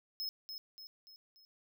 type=tone with echo; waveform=square; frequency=5170 Hz; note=E8; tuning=34 cents flat; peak=-37 dBFS; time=0.2-0.29 s; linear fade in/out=0 ms; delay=290 ms; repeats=4; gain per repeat=-6 dB; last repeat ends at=1.45 s; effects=none

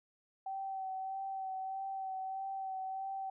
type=tone with vibrato; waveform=sine; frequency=768 Hz; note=G5; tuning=36 cents flat; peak=-37 dBFS; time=0.46-3.3 s; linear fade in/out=5 ms; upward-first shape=sine; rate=1.6 Hz; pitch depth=20 cents each way; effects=none

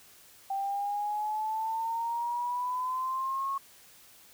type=exponential sweep; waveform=sine; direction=up; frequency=780 to 1100 Hz; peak=-29 dBFS; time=0.5-3.58 s; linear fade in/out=5 ms; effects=white hiss -56 dBFS RMS until 4.33 s

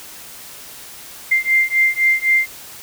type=beating tone pair; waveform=sine; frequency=2093 / 2096.9 Hz; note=C7 / C7; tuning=0 / +3 cents; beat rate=3.9 Hz; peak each=-16 dBFS; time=1.31-2.47 s; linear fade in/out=10 ms; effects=white hiss -37 dBFS RMS until 2.82 s

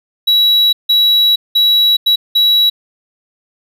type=tone bursts at uneven times; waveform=triangle; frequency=3900 Hz; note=B7; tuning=23 cents flat; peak=-6 dBFS; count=5; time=0.27-0.73 / 0.89-1.36 / 1.55-1.97 / 2.06-2.16 / 2.35-2.7 s; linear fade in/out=10 ms; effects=none

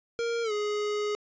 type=tone with pitch glide; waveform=square; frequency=466.2 to 417.7 Hz; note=A#4 to G#4; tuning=0 to +10 cents; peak=-28 dBFS; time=0.19-1.15 s; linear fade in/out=0 ms; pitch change=-190 cents; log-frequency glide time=0.43-0.52 s; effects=resampled to 16000 Hz

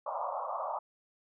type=band-pass noise; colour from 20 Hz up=white; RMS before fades=-36 dBFS; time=0.06-0.79 s; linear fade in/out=5 ms; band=540 to 1200 Hz; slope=96 dB/octave; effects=none

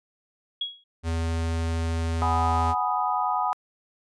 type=tone with exponential decay; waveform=sine; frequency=3322 Hz; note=G#7; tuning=in tune; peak=-23 dBFS; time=0.61-0.84 s; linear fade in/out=5 ms; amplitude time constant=50 ms
type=tone; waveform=square; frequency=82.41 Hz; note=E2; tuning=in tune; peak=-25 dBFS; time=1.03-2.75 s; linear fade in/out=50 ms
type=chord; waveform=sine; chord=G# minor seventh; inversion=third; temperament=equal; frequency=740 / 830.6 / 987.8 / 1244.5 Hz; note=F#5 / G#5 / B5 / D#6; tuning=0 / 0 / 0 / 0 cents; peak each=-28 dBFS; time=2.22-3.53 s; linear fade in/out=0 ms
effects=resampled to 22050 Hz

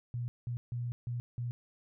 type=tone bursts at uneven times; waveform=sine; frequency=120.7 Hz; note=B2; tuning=39 cents flat; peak=-33 dBFS; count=5; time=0.14-0.28 / 0.47-0.57 / 0.72-0.92 / 1.07-1.2 / 1.38-1.51 s; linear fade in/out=0 ms; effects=none

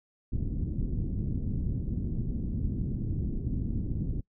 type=low-pass noise; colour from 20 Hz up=pink; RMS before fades=-31 dBFS; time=0.32-4.21 s; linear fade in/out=10 ms; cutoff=270 Hz; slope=24 dB/octave; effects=noise-tail reverb RT60 0.1 s tail -22 dB re dry

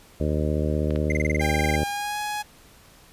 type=harmonic tone; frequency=76 Hz; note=D#2; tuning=40 cents flat; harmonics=1 / 2 / 3 / 4 / 5 / 6 / 7 / 8; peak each=-25 / -28 / -30 / -31 / -32 / -33 / -33 / -34 dBFS; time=0.2-1.84 s; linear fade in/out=5 ms
type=clicks; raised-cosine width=0.3 ms; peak=-22 / -20 dBFS; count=2; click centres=0.907 / 0.96 s
type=tone bursts; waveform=triangle; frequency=2081 Hz; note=C7; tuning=10 cents flat; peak=-22 dBFS; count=14; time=1.1-1.757 s; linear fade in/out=2 ms; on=20 ms; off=29 ms
type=tone with pitch glide; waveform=sawtooth; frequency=797 to 836.6 Hz; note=G5 to G#5; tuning=+28 to +12 cents; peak=-23 dBFS; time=1.4-2.43 s; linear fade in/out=20 ms; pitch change=+84 cents; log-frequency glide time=1.74-2.19 s
effects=pink hiss -52 dBFS RMS until 3.12 s + resampled to 32000 Hz

